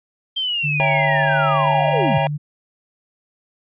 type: linear sweep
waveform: sine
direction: down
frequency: 3180 to 92 Hz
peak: -19 dBFS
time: 0.36-2.19 s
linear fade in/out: 10 ms
type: tone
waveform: sine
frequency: 147.9 Hz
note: D3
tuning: 13 cents sharp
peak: -21 dBFS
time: 0.63-2.38 s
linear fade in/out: 20 ms
type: chord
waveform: square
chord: C# diminished seventh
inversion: none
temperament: equal with one note detuned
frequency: 554.4 / 659.3 / 799.1 / 932.3 Hz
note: C#5 / E5 / G5 / Bb5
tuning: 0 / 0 / +33 / 0 cents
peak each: -24 / -24 / -22 / -24 dBFS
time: 0.8-2.27 s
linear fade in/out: 0 ms
effects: resampled to 8000 Hz